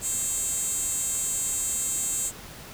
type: tone with high-pass filter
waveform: 10% pulse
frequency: 533 Hz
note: C5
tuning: 32 cents sharp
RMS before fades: -28 dBFS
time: 0.01-2.32 s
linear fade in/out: 50 ms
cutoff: 7500 Hz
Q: 4.2
effects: pink hiss -43 dBFS RMS until 2.73 s